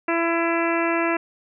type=harmonic tone; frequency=335 Hz; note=E4; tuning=28 cents sharp; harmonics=1 / 2 / 3 / 4 / 5 / 6 / 7 / 8; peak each=-23 / -26 / -28 / -29 / -30 / -31 / -31 / -32 dBFS; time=0.08-1.17 s; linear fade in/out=5 ms; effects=none